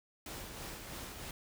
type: noise with tremolo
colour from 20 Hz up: pink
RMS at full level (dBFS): -44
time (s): 0.26-1.31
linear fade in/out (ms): 2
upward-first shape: sine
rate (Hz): 3.1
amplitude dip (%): 35
effects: none